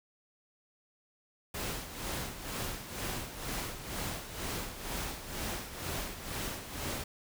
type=noise with tremolo; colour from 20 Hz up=pink; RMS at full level=-36 dBFS; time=1.54-7.04 s; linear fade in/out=5 ms; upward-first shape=sine; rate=2.1 Hz; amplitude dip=65%; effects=none